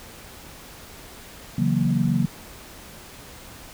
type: chord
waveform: sine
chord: F# dominant seventh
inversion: second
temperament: equal with one note detuned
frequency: 138.59 / 164.24 / 185 / 233.1 Hz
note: C#3 / E3 / F#3 / A#3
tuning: 0 / -6 / 0 / 0 cents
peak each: -24 dBFS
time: 1.58-2.26 s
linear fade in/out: 5 ms
effects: pink hiss -43 dBFS RMS until 3.73 s